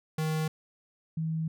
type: tone pair in turn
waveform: square / sine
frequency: 156.8 / 160.47 Hz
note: D#3 / E3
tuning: +14 / -46 cents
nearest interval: unison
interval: 40 cents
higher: second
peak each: -28 dBFS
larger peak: neither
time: 0.18-0.48 / 1.17-1.48 s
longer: second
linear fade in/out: 5 ms
effects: none